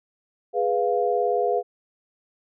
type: chord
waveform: sine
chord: F diminished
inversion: first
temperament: equal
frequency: 415.3 / 493.9 / 698.5 Hz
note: Ab4 / Cb5 / F5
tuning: 0 / 0 / 0 cents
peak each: -24 dBFS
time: 0.53-1.63 s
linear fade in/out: 50 ms
effects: none